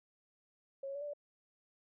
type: tone with pitch steps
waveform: sine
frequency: 546 / 552 / 570 / 587 / 581 Hz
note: C#5 / C#5 / C#5 / D5 / D5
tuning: -26 / -7 / +48 / -1 / -19 cents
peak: -39 dBFS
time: 0.83-1.135 s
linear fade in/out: 5 ms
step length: 61 ms
effects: none